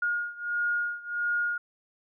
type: beating tone pair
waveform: sine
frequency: 1428 / 1429.5 Hz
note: F6 / F6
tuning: +38 / +40 cents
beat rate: 1.5 Hz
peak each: -29 / -31 dBFS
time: 0.02-1.58 s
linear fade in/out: 5 ms
effects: none